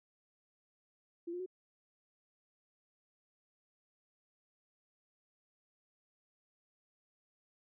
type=tone with pitch steps; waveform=sine; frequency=341.2 / 355.3 / 369.9 Hz; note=F4 / F4 / F#4; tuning=-40 / +30 / 0 cents; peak=-38 dBFS; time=1.27-1.462 s; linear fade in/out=10 ms; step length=64 ms; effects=none